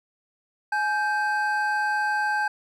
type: tone pair together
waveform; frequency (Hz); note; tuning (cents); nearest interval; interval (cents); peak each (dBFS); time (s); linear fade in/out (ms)
triangle; 842.2 / 1568; G#5 / G6; +24 / 0; major seventh; 1076; -23; 0.72-2.48; 5
effects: none